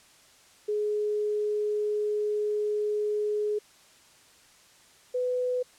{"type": "tone pair in turn", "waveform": "sine", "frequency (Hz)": [420, 499.5], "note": ["G#4", "B4"], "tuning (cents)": [19, 20], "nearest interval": "minor third", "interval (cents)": 301, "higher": "second", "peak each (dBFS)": -25, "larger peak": "neither", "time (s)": [[0.68, 3.59], [5.14, 5.63]], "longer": "first", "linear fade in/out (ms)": 10, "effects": ["white hiss -57 dBFS RMS until 5.78 s", "low-pass 9000 Hz 12 dB/octave"]}